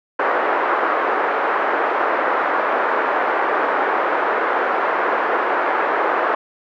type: band-pass noise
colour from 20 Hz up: white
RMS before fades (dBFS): -19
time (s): 0.19-6.35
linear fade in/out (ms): 5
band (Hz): 360 to 1500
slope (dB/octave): 24
effects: none